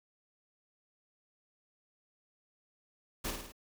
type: noise with echo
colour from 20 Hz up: pink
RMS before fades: -36 dBFS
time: 3.24-3.31 s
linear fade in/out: 10 ms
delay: 53 ms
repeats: 4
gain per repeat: -4 dB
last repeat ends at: 3.522 s
effects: none